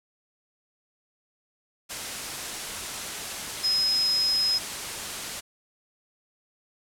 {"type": "tone in noise", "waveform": "sine", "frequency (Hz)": 5100, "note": "D#8", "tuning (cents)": 42, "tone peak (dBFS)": -21, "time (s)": [3.63, 4.59], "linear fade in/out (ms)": 20, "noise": "white", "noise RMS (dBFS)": -33, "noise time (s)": [1.89, 5.41], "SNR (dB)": 9, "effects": ["low-pass 10000 Hz 12 dB/octave"]}